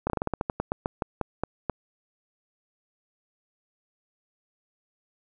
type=slowing click train; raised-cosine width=1 ms; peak=-12 dBFS; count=16; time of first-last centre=0.07-1.697 s; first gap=29 ms; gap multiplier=1.17; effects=none